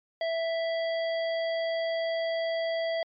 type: harmonic tone with a mistuned harmonic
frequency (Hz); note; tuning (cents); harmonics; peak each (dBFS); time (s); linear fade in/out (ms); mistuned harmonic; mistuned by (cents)
659.3; E5; 0; 1 / 3 / 5 / 7; -27 / -37 / -41 / -44; 0.21-3.03; 2; 7; +21
effects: MP3 64 kbps